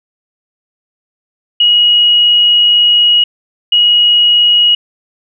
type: tone bursts at uneven times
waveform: sine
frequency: 2899 Hz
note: F#7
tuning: 36 cents flat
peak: -5 dBFS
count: 2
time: 1.6-3.24 / 3.72-4.75 s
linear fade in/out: 5 ms
effects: none